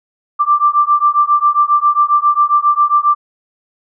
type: beating tone pair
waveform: sine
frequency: 1174.7 / 1182.1 Hz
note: D6 / D6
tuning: 0 / +11 cents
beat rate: 7.4 Hz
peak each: -12 dBFS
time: 0.39-3.15 s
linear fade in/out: 20 ms
effects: none